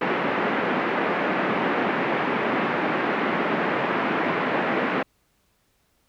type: band-pass noise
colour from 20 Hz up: pink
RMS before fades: -24 dBFS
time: 0.01-5.03 s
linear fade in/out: 5 ms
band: 200 to 2300 Hz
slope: 24 dB/octave
effects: pink hiss -67 dBFS RMS until 6.08 s